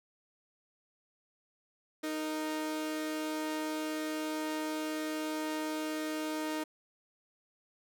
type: tone pair together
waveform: sawtooth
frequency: 310 / 464.5 Hz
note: D#4 / A#4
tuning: -6 / -6 cents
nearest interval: perfect fifth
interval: 700 cents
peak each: -30 / -40 dBFS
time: 2.03-6.64 s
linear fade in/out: 10 ms
effects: none